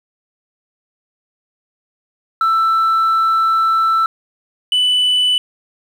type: tone pair in turn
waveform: sine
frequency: 1328 / 2986 Hz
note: E6 / F#7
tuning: +12 / +15 cents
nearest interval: octave + major second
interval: 1403 cents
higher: second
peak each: -9 dBFS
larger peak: neither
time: 2.41-4.06 / 4.72-5.38 s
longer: first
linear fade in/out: 2 ms
effects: tanh soft clip ceiling -10 dBFS + 7-bit